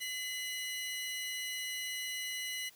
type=tone pair together; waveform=sawtooth; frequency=2027 / 2930 Hz; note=B6 / F#7; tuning=+45 / -18 cents; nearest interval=tritone; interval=637 cents; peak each=-36 / -37 dBFS; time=0-2.7 s; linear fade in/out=20 ms; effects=white hiss -61 dBFS RMS until 2.75 s